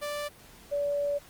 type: tone pair in turn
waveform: sawtooth / sine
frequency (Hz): 587 / 574.9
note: D5 / D5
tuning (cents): -1 / -37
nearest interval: unison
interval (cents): 36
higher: first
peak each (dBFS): -28 / -26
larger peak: second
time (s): 0.01-0.29 / 0.71-1.19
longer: second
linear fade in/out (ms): 20
effects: pink hiss -53 dBFS RMS until 1.29 s + Opus 32 kbps